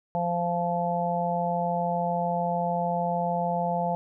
harmonic tone, 173.3 Hz, F3, 13 cents flat, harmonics 1 / 3 / 4 / 5, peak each -30 / -31 / -28 / -30 dBFS, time 0.15-3.95 s, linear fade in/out 0 ms, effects none

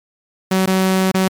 sawtooth tone with dropouts, 188.6 Hz, F#3, 33 cents sharp, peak -9 dBFS, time 0.51-1.28 s, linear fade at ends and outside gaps 5 ms, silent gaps 0.66-0.673 / 1.116-1.143 s, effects MP3 96 kbps

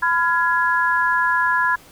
sine chord, F diminished, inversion second, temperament just, 1005.8 / 1396.9 / 1676.3 Hz, Cb6 / F6 / Ab6, +31 / 0 / +16 cents, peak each -19 / -23 / -19 dBFS, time 0.02-1.76 s, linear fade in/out 10 ms, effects pink hiss -47 dBFS RMS until 1.91 s

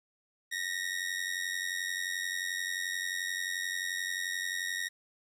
sawtooth ring-modulated tone, 1877 Hz, A#6, 11 cents sharp, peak -26 dBFS, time 0.51-4.89 s, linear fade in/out 20 ms, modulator 45.7 Hz, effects low-pass 12000 Hz 12 dB/octave + 11-bit

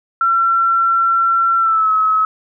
sine tone with pitch glide, 1355 to 1285.6 Hz, E6 to E6, +47 to -44 cents, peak -11 dBFS, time 0.21-2.25 s, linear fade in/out 2 ms, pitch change -91 cents, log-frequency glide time 1.58-1.91 s, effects none

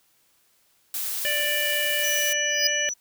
blue noise, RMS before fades -29 dBFS, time 0.94-2.33 s, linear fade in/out 2 ms
harmonic tone, 589 Hz, D5, 5 cents sharp, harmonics 1 / 3 / 4 / 5, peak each -31 / -27 / -31 / -28 dBFS, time 1.25-2.89 s, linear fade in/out 0 ms
sine tone, 5920 Hz, F#8, in tune, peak -27 dBFS, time 2.03-2.94 s, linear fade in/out 10 ms
square tone with exponential growth, 5010 Hz, D#8, 11 cents sharp, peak -17 dBFS, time 2.45-2.67 s, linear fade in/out 2 ms, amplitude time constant 47 ms
effects white hiss -64 dBFS RMS until 3 s

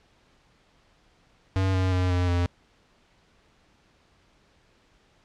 square tone with pitch steps, 95.1 / 93.2 / 91.33 / 89.5 / 87.71 Hz, F#2 / F#2 / F#2 / F2 / F2, +48 / +13 / -22 / +43 / +8 cents, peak -22 dBFS, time 1.56-2.46 s, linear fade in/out 0 ms, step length 180 ms, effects pink hiss -62 dBFS RMS until 5.24 s + low-pass 5000 Hz 12 dB/octave

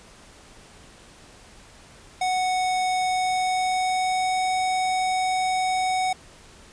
square tone with pitch glide, 740 to 745.1 Hz, F#5 to F#5, 0 to +12 cents, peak -22 dBFS, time 2.21-6.13 s, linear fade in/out 5 ms, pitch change +12 cents, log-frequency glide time 3.08-4.5 s, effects pink hiss -49 dBFS RMS until 6.72 s + resampled to 22050 Hz

